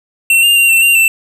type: tone with pitch steps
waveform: square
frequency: 2713 / 2802 / 2767 / 2695 / 2773 / 2677 Hz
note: E7 / F7 / F7 / E7 / F7 / E7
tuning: +49 / +5 / -17 / +38 / -13 / +26 cents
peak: -7 dBFS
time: 0.3-1.08 s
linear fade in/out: 2 ms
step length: 130 ms
effects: none